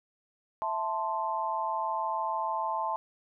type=chord; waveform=sine; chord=A minor; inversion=second; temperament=equal; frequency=659.3 / 880 / 1046.5 Hz; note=E5 / A5 / C6; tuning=0 / 0 / 0 cents; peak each=-36 / -31 / -33 dBFS; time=0.62-2.96 s; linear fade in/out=0 ms; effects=none